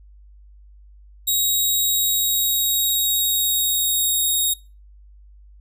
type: tone with pitch glide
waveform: 5% pulse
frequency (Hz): 3805 to 3755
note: A#7 to A#7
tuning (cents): +35 to +12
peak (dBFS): -11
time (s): 1.27-4.54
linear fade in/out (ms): 10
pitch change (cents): -23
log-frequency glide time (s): 1.88-4.32
effects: noise-tail reverb RT60 0.3 s tail -22 dB re dry + added 50 Hz sine -44 dBFS peak until 5.6 s